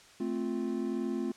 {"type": "chord", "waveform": "triangle", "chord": "F major", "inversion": "first", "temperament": "equal", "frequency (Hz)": [220, 261.6, 349.2], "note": ["A3", "C4", "F4"], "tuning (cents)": [0, 0, 0], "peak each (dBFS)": -33, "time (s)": [0.2, 1.32], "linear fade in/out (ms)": 5, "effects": ["white hiss -56 dBFS RMS until 1.36 s", "low-pass 7000 Hz 12 dB/octave"]}